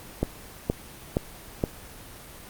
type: click train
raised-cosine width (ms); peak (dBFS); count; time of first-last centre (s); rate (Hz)
2; -9; 4; 0.23-1.638; 2.13
effects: pink hiss -44 dBFS RMS until 2.49 s + Opus 24 kbps